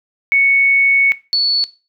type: tone pair in turn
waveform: sine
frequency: 2217 / 4434 Hz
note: C#7 / C#8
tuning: 0 / 0 cents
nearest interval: octave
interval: 1200 cents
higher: second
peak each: -9 / -11 dBFS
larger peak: first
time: 0.32-1.12 / 1.33-1.64 s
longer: first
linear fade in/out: 0 ms
effects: noise-tail reverb RT60 0.3 s tail -18 dB re dry